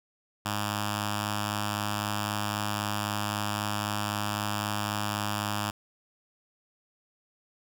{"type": "tone with notch filter", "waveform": "5% pulse", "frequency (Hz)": 103.83, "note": "G#2", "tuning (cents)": 0, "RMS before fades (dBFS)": -31, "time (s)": [0.45, 5.71], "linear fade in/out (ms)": 10, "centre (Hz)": 450, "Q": 0.75, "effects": []}